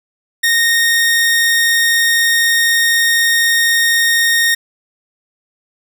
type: tone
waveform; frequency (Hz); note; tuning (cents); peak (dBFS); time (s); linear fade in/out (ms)
sawtooth; 1852; A#6; -12; -7; 0.43-4.55; 10
effects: none